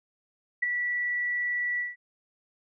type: tone with ADSR envelope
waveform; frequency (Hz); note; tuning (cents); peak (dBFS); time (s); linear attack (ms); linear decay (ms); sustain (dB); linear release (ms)
sine; 1953; B6; -20; -20; 0.62-1.96; 11; 12; -6; 170
effects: none